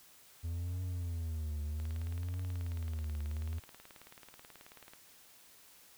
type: tone with vibrato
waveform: triangle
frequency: 82.41 Hz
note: E2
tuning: in tune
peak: -33 dBFS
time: 0.43-3.6 s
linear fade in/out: 20 ms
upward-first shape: triangle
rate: 0.63 Hz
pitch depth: 190 cents each way
type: click train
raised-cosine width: 0.3 ms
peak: -36 dBFS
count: 59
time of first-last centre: 1.8-4.935 s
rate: 18.5 Hz
effects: white hiss -60 dBFS RMS until 5.97 s